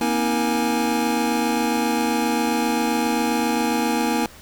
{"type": "tone cluster", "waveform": "square", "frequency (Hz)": [237.5, 265, 317, 470.7, 834], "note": ["A#3", "C4", "D#4", "A#4", "G#5"], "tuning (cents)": [33, 22, 32, 17, 7], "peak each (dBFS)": [-24, -30, -26, -29, -26], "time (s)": [0.01, 4.26], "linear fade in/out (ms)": 2, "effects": ["pink hiss -45 dBFS RMS until 4.41 s"]}